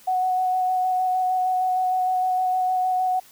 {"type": "tone with vibrato", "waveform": "sine", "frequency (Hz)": 740, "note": "F#5", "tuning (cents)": 0, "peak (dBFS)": -19, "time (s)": [0.07, 3.2], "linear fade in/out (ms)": 10, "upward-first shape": "square", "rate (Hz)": 6.5, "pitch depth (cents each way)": 10, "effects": ["white hiss -51 dBFS RMS until 3.31 s"]}